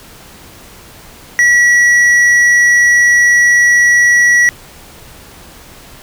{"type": "tone with hard clipping", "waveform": "sine", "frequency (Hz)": 1934, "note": "B6", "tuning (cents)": -37, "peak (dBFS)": -7, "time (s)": [1.39, 4.49], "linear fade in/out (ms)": 0, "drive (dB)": 6, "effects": ["pink hiss -37 dBFS RMS until 6.02 s"]}